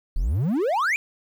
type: exponential sweep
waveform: triangle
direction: up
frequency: 32.36 to 2489 Hz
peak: -18 dBFS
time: 0.16-0.96 s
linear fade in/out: 0 ms
effects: 9-bit